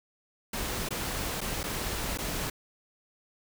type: noise with dropouts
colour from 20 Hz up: pink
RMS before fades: -33 dBFS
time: 0.53-2.5 s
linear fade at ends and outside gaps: 5 ms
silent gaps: 0.889-0.906 / 1.407-1.413 / 1.632-1.638 / 2.176-2.185 s
effects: none